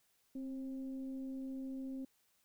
sine tone with frequency modulation, 264.9 Hz, C4, 22 cents sharp, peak -40 dBFS, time 0.35-2.05 s, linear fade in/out 5 ms, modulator 272 Hz, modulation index 0.34, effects white hiss -75 dBFS RMS until 2.44 s

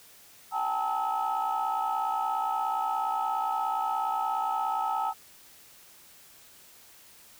sine tone cluster, 773 / 843 / 900 / 1292 Hz, G5 / G#5 / A5 / E6, -24 / +26 / +39 / -35 cents, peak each -31 dBFS, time 0.51-5.14 s, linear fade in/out 50 ms, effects tanh soft clip ceiling -20 dBFS + white hiss -54 dBFS RMS until 7.39 s

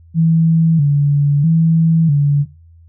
sine tone with vibrato, 153.2 Hz, D#3, 27 cents flat, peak -9 dBFS, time 0.14-2.46 s, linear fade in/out 50 ms, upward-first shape square, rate 0.77 Hz, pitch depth 110 cents each way, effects noise-tail reverb RT60 0.4 s tail -23 dB re dry + added 83 Hz sine -41 dBFS peak until 2.88 s

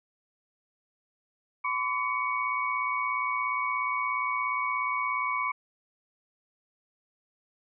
sine tone cluster, 1020 / 1137 / 2241 Hz, C6 / C#6 / C#7, -44 / +44 / +18 cents, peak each -31 dBFS, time 1.64-5.52 s, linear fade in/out 10 ms, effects none

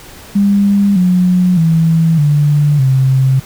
sine tone with pitch steps, 200.8 / 180.97 / 163.1 / 146.99 / 132.48 Hz, G3 / F#3 / E3 / D3 / C3, +42 / -38 / -18 / +2 / +22 cents, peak -7 dBFS, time 0.35-3.4 s, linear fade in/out 10 ms, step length 610 ms, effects pink hiss -35 dBFS RMS until 3.45 s

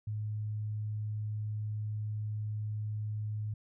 sine tone, 106.5 Hz, G#2, 44 cents sharp, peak -33 dBFS, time 0.07-3.54 s, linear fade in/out 5 ms, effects none

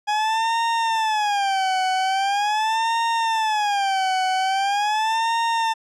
40% pulse tone with vibrato, 830.6 Hz, G#5, in tune, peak -18 dBFS, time 0.07-5.74 s, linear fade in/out 20 ms, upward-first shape sine, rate 0.42 Hz, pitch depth 180 cents each way, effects low-pass 6000 Hz 12 dB/octave

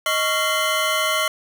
square tone cluster, 625 / 1112 / 1379 / 2075 / 3031 Hz, D#5 / C#6 / F6 / C7 / F#7, +8 / +5 / -22 / -15 / +41 cents, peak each -26 dBFS, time 0.06-1.28 s, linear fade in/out 2 ms, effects none

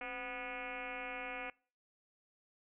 sine tone with frequency modulation, 1468 Hz, F#6, 14 cents flat, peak -40 dBFS, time 0.01-1.5 s, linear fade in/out 2 ms, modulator 240 Hz, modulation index 4.6, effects noise-tail reverb RT60 0.4 s tail -24 dB re dry

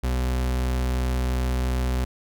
40% pulse tone, 62.9 Hz, B1, 32 cents sharp, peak -21 dBFS, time 0.03-2.05 s, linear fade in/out 10 ms, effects none

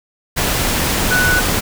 sine tone in noise, 1484 Hz, F#6, 5 cents sharp, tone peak -13 dBFS, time 1.1-1.41 s, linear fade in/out 20 ms, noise pink, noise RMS -17 dBFS, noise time 0.36-1.61 s, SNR +1 dB, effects none

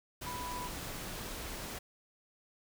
sine tone in noise, 987.8 Hz, B5, in tune, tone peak -40 dBFS, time 0.26-0.68 s, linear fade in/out 10 ms, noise pink, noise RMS -42 dBFS, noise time 0.21-1.79 s, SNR -1 dB, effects none

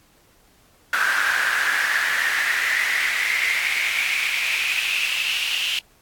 brown noise with high-pass filter sweep, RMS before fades -22 dBFS, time 0.93-5.79 s, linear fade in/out 2 ms, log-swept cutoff 1500 to 2900 Hz, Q 7.4, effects pink hiss -57 dBFS RMS until 6.01 s + AAC 64 kbps

